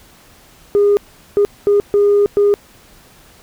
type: tone bursts at uneven times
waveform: sine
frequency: 407.9 Hz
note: G#4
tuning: 31 cents flat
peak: -7 dBFS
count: 5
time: 0.75-0.97 / 1.37-1.45 / 1.67-1.8 / 1.94-2.26 / 2.37-2.54 s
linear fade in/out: 0 ms
effects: tanh soft clip ceiling -6 dBFS + pink hiss -46 dBFS RMS until 3.42 s